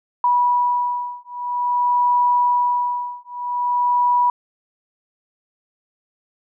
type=beating tone pair; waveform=sine; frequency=976 / 976.5 Hz; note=B5 / B5; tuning=-21 / -20 cents; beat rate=0.5 Hz; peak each=-19 / -19 dBFS; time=0.24-4.3 s; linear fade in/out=2 ms; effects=none